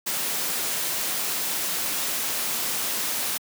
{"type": "noise", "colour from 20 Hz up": "white", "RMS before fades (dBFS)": -27, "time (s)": [0.06, 3.38], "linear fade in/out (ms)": 10, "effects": ["high-pass 150 Hz 12 dB/octave"]}